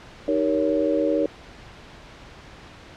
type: chord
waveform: sine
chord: Eb dominant seventh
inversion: none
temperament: just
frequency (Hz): 311.1 / 388.9 / 466.7 / 560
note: Eb4 / G4 / Bb4 / Db5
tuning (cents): 0 / -14 / +2 / +18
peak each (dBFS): -23 / -29 / -25 / -23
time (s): 0.28-1.26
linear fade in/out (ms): 2
effects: pink hiss -44 dBFS RMS until 2.96 s + low-pass 4000 Hz 12 dB/octave